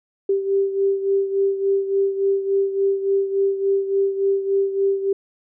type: beating tone pair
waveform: sine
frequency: 392 / 395.5 Hz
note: G4 / G4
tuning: 0 / +15 cents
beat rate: 3.5 Hz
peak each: -18 / -24 dBFS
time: 0.29-5.13 s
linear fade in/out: 5 ms
effects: none